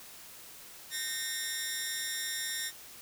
10% pulse tone with amplitude modulation, 1839 Hz, A#6, 24 cents flat, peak -21 dBFS, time 0.9-2.72 s, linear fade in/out 50 ms, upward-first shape sine, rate 290 Hz, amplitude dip 75%, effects white hiss -50 dBFS RMS until 3.01 s

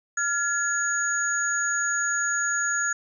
sine tone cluster, 1400 / 1691 / 6730 Hz, F6 / G#6 / G#8, +4 / +31 / +22 cents, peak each -27 dBFS, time 0.17-2.93 s, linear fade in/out 5 ms, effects none

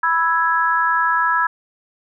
sine chord, E major, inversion second, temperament equal, 987.8 / 1318.5 / 1661.2 Hz, B5 / E6 / G#6, 0 / 0 / 0 cents, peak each -19 dBFS, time 0.03-1.47 s, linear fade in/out 5 ms, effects none

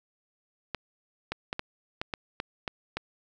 clicks, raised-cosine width 0.3 ms, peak -15 dBFS, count 9, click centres 0.747 / 1.32 / 1.529 / 1.594 / 2.015 / 2.138 / 2.401 / 2.678 / 2.97 s, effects none

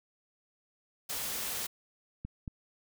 white noise, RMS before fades -36 dBFS, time 1.09-1.67 s, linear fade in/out 10 ms
clicks, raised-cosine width 5 ms, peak -26 dBFS, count 2, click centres 2.25 / 2.478 s
effects none

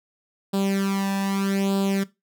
sawtooth tone with flanger, 196 Hz, G3, in tune, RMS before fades -24 dBFS, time 0.53-2.04 s, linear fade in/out 10 ms, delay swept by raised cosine 0.24 to 1.15 ms, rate 0.81 Hz, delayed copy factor +0.8, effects noise-tail reverb RT60 0.2 s tail -17 dB re dry

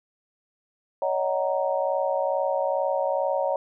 sine chord, D# minor seventh, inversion third, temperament just, 560 / 622.3 / 746.7 / 933.4 Hz, C#5 / D#5 / F#5 / A#5, +18 / 0 / +16 / +2 cents, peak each -25 / -28 / -30 / -30 dBFS, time 1.02-3.56 s, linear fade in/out 2 ms, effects none

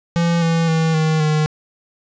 square tone with pitch steps, 169.7 / 165.54 / 161.48 / 157.51 / 153.65 Hz, F3 / E3 / E3 / D#3 / D#3, -49 / +8 / -35 / +22 / -21 cents, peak -15 dBFS, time 0.16-1.46 s, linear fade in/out 0 ms, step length 260 ms, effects resampled to 16000 Hz + 7-bit

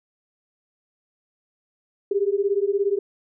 sine beating tone pair, 392 / 409 Hz, G4 / G#4, 0 / -26 cents, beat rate 17 Hz, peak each -22 dBFS, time 2.11-2.99 s, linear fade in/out 5 ms, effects none

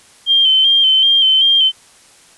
sine tone with vibrato, 3136 Hz, G7, in tune, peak -8 dBFS, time 0.26-1.72 s, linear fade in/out 50 ms, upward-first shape square, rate 2.6 Hz, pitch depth 33 cents each way, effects white hiss -46 dBFS RMS until 2.37 s + resampled to 24000 Hz

